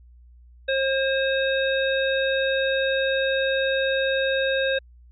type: harmonic tone with a mistuned harmonic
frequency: 536 Hz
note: C5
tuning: 42 cents sharp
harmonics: 1 / 3 / 5 / 7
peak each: -22 / -26 / -32 / -30 dBFS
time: 0.68-4.79 s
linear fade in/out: 10 ms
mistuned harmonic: 5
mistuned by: -54 cents
effects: added 60 Hz sine -47 dBFS peak until 5.11 s